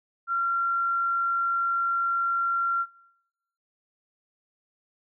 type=tone; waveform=sine; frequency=1373 Hz; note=F6; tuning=30 cents flat; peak=-23 dBFS; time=0.27-2.86 s; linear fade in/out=50 ms; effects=noise-tail reverb RT60 0.9 s tail -24 dB re dry